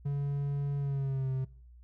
triangle tone with pitch glide, 141.7 to 131.45 Hz, C#3 to C3, +38 to +8 cents, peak -27 dBFS, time 0.05-1.45 s, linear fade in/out 10 ms, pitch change -130 cents, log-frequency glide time 0.78-1.31 s, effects noise-tail reverb RT60 0.6 s tail -24 dB re dry + added 60 Hz sine -51 dBFS peak until 1.83 s

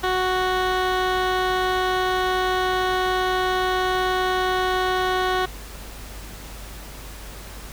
15% pulse tone with low-pass filter, 370 Hz, F#4, in tune, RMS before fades -22 dBFS, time 0.03-5.46 s, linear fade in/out 10 ms, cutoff 3200 Hz, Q 1.3, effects added 50 Hz sine -37 dBFS peak until 7.72 s + pink hiss -40 dBFS RMS until 7.72 s

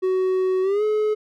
triangle tone with pitch glide, 373.7 to 426.8 Hz, F#4 to G#4, +17 to +47 cents, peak -16 dBFS, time 0.02-1.15 s, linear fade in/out 20 ms, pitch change +230 cents, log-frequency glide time 0.62-0.83 s, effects none

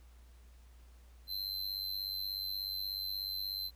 square tone with amplitude modulation, 4100 Hz, C8, 36 cents flat, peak -33 dBFS, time 1.27-3.71 s, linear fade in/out 50 ms, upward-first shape sine, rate 96.6 Hz, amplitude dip 85%, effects added 60 Hz sine -55 dBFS peak until 3.75 s + pink hiss -68 dBFS RMS until 3.75 s

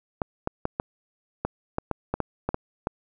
clicks, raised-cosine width 1 ms, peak -11 dBFS, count 12, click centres 0.218 / 0.474 / 0.654 / 0.799 / 1.45 / 1.784 / 1.913 / 2.14 / 2.203 / 2.49 / 2.544 / 2.871 s, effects none

